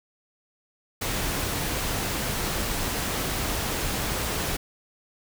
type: noise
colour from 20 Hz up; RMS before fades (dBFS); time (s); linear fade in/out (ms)
pink; -28; 1.01-4.57; 10
effects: none